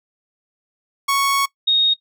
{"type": "tone pair in turn", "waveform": ["sawtooth", "sine"], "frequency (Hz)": [1108.7, 3729], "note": ["C#6", "A#7"], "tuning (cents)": [0, 0], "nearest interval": "octave + major sixth", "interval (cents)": 2100, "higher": "second", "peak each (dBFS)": -12, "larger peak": "neither", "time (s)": [[1.08, 1.46], [1.67, 1.94]], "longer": "first", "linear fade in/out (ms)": 10, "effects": ["noise-tail reverb RT60 0.1 s tail -21 dB re dry"]}